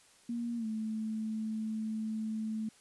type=tone with pitch glide; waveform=sine; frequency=235.9 to 218.8 Hz; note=A#3 to A3; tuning=+21 to -9 cents; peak=-33 dBFS; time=0.29-2.69 s; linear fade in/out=5 ms; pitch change=-130 cents; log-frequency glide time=0.57-0.66 s; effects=white hiss -62 dBFS RMS until 2.8 s + resampled to 24000 Hz